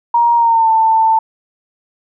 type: tone with pitch glide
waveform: sine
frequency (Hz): 942 to 890.7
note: A#5 to A5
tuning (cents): +18 to +21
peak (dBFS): -8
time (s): 0.14-1.19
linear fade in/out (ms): 5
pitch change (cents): -97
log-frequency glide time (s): 0.36-0.69
effects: none